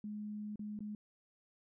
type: tone with dropouts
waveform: sine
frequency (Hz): 210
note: G#3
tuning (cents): +19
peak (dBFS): -40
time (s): 0.04-0.95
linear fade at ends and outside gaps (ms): 2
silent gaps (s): 0.558-0.593 / 0.791-0.805
effects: none